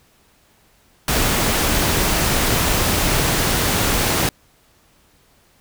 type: noise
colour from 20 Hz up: pink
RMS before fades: -18 dBFS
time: 1.08-4.29 s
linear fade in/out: 2 ms
effects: pink hiss -56 dBFS RMS until 5.6 s